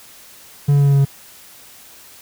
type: tone with pitch steps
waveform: triangle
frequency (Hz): 143.3 / 142.31 / 141.33 / 140.35 / 139.38 / 138.42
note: D3 / C#3 / C#3 / C#3 / C#3 / C#3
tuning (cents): -42 / +46 / +34 / +22 / +10 / -2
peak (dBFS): -8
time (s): 0.68-1.052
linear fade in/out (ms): 10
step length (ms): 62
effects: white hiss -43 dBFS RMS until 2.21 s